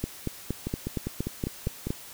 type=two click trains; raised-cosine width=3 ms; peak=-17 / -15 dBFS; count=7 / 9; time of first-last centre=0.67-1.87 / 0.04-1.905 s; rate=5 / 4.29 Hz; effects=white hiss -45 dBFS RMS until 2.13 s